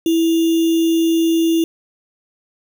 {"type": "tone with sample-and-hold", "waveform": "sine", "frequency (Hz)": 329.6, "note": "E4", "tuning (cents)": 0, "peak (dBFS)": -12, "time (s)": [0.06, 1.64], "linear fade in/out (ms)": 2, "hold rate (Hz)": 3150, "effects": []}